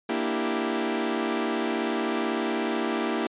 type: chord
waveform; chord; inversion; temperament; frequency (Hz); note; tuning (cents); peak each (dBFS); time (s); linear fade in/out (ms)
sawtooth; E half-diminished seventh; second; equal; 233.1 / 293.7 / 329.6 / 392; Bb3 / D4 / E4 / G4; 0 / 0 / 0 / 0; -26 / -29 / -26 / -27; 0.09-3.27; 5
effects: resampled to 8000 Hz